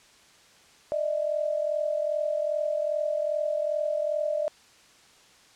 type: tone pair together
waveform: sine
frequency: 597.5 / 640 Hz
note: D5 / D#5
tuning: +30 / +49 cents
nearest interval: minor second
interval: 119 cents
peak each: -26 / -30 dBFS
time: 0.92-4.48 s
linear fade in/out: 0 ms
effects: white hiss -56 dBFS RMS until 5.55 s + low-pass 7000 Hz 12 dB/octave